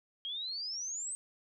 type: exponential sweep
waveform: sine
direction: up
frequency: 3200 to 8372 Hz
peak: -36 dBFS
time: 0.25-1.15 s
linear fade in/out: 0 ms
effects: none